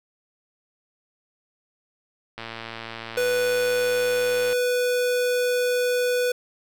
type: click train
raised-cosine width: 0.3 ms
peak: -18 dBFS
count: 246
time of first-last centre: 2.38-4.529 s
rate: 114 Hz
type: tone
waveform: square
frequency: 493.9 Hz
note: B4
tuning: in tune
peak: -21 dBFS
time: 3.17-6.32 s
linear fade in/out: 5 ms
effects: none